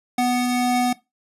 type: tone pair together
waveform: square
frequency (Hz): 246.9 / 742.4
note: B3 / F#5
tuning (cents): 0 / +6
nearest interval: octave + perfect fifth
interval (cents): 1906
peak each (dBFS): -21 / -23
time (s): 0.18-0.93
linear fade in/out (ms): 5
effects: noise-tail reverb RT60 0.2 s tail -18 dB re dry + resampled to 32000 Hz